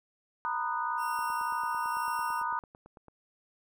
sine chord, B major seventh, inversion third, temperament just, 926 / 987.8 / 1234.7 / 1481.6 Hz, A#5 / B5 / D#6 / F#6, -12 / 0 / -14 / +2 cents, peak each -34 / -35 / -34 / -38 dBFS, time 0.45-2.59 s, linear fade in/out 0 ms
10% pulse tone with tremolo, 2736 Hz, F7, 36 cents flat, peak -35 dBFS, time 0.97-2.44 s, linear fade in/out 50 ms, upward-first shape sine, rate 1.1 Hz, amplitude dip 50%
click train, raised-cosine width 1 ms, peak -37 dBFS, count 18, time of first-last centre 1.19-3.083 s, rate 8.98 Hz
effects none

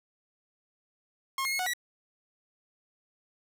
sawtooth tone with pitch steps, 1076 / 2146 / 2173 / 735 / 1938 Hz, C6 / C7 / C#7 / F#5 / B6, +48 / +43 / -35 / -12 / -33 cents, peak -25 dBFS, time 1.38-1.735 s, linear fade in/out 2 ms, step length 71 ms, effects none

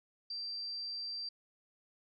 sine tone, 4699 Hz, D8, in tune, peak -38 dBFS, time 0.3-1.29 s, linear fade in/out 5 ms, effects none

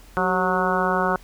harmonic tone with a mistuned harmonic, 183.4 Hz, F#3, 15 cents flat, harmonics 1 / 2 / 3 / 4 / 5 / 6 / 7 / 8, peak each -27 / -27 / -27 / -27 / -27 / -27 / -27 / -27 dBFS, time 0.17-1.16 s, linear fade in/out 0 ms, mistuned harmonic 2, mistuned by +66 cents, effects added 43 Hz sine -45 dBFS peak until 1.23 s + pink hiss -51 dBFS RMS until 1.23 s

